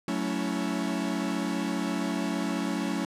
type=chord; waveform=45% pulse; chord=F# minor seventh; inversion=none; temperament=equal with one note detuned; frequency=185 / 220 / 280.6 / 329.6 Hz; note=F#3 / A3 / C#4 / E4; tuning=0 / 0 / +21 / 0 cents; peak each=-33 / -33 / -32 / -35 dBFS; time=0.08-3.05 s; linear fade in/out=2 ms; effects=low-pass 10000 Hz 12 dB/octave